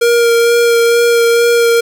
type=tone with vibrato; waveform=square; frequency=469 Hz; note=A#4; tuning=11 cents sharp; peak=-8 dBFS; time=0.01-1.81 s; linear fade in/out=10 ms; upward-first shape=sine; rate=2.2 Hz; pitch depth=13 cents each way; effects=none